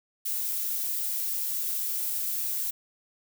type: noise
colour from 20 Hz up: violet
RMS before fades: -30 dBFS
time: 0.25-2.71 s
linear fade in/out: 10 ms
effects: none